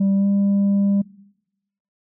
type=tone with pitch glide; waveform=sine; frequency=196 to 199.54 Hz; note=G3 to G3; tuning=0 to +31 cents; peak=-12 dBFS; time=0-1.02 s; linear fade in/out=10 ms; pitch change=+31 cents; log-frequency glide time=0.15-0.27 s; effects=noise-tail reverb RT60 0.9 s tail -23 dB re dry + tanh soft clip ceiling -14 dBFS